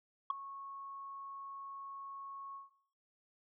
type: tone with ADSR envelope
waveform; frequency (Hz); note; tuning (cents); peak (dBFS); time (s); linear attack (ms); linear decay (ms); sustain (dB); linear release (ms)
sine; 1100; C#6; -14; -25; 0.3-2.71; 4; 9; -19; 160
effects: noise-tail reverb RT60 0.8 s tail -24 dB re dry + tanh soft clip ceiling -26 dBFS